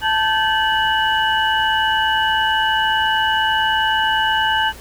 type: tone cluster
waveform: sine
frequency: 880 / 1552 / 1721 / 2941 Hz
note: A5 / G6 / A6 / F#7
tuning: 0 / -18 / -39 / -11 cents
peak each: -18 / -20 / -25 / -21 dBFS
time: 0.01-4.73 s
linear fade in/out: 50 ms
effects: added 60 Hz sine -40 dBFS peak until 4.8 s + pink hiss -40 dBFS RMS until 4.8 s